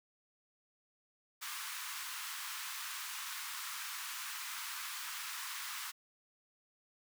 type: high-pass noise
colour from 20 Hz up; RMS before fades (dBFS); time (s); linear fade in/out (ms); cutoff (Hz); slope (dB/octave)
pink; -43; 1.41-5.92; 20; 1000; 48
effects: none